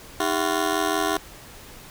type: ring-modulated tone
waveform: 15% pulse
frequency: 355.9 Hz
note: F4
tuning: 33 cents sharp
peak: -12 dBFS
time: 0.2-1.17 s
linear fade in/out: 2 ms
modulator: 42.7 Hz
effects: pink hiss -44 dBFS RMS until 1.9 s